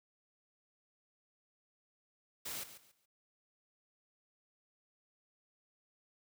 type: noise with echo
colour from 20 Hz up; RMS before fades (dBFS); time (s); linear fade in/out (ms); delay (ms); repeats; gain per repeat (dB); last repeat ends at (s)
white; -42; 2.45-2.64; 10; 140; 3; -12; 3.06
effects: none